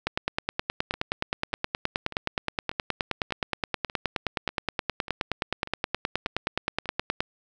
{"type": "two click trains", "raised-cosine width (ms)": 0.3, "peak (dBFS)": [-21, -9], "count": [11, 69], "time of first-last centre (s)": [[0.94, 6.857], [0.07, 7.205]], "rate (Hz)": [1.69, 9.53], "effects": []}